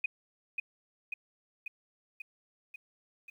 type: tone with echo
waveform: sine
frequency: 2489 Hz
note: D#7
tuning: in tune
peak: -27 dBFS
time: 0.04-0.06 s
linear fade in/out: 5 ms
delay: 540 ms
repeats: 6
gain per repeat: -3 dB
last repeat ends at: 3.3 s
effects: 11-bit